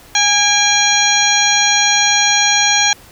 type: harmonic tone with a mistuned harmonic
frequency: 820 Hz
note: G#5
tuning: 22 cents flat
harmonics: 1 / 2 / 3 / 4 / 5 / 7 / 8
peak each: -18 / -18 / -18 / -18 / -18 / -18 / -18 dBFS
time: 0.15-2.93 s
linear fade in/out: 2 ms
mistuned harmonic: 3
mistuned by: -52 cents
effects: pink hiss -42 dBFS RMS until 3.11 s